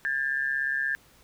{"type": "tone pair together", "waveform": "sine", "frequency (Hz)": [1623, 1759.9], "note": ["G#6", "A6"], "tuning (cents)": [-40, 0], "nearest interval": "minor second", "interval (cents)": 140, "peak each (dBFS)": -28, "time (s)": [0.05, 0.95], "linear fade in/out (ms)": 0, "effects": ["pink hiss -58 dBFS RMS until 1.23 s"]}